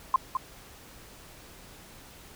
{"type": "tone with echo", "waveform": "sine", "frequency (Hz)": 1046.5, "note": "C6", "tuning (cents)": 0, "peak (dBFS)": -17, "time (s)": [0.14, 0.16], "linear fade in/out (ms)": 2, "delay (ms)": 210, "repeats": 1, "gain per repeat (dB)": -7, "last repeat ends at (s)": 0.37, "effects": ["pink hiss -50 dBFS RMS until 2.35 s"]}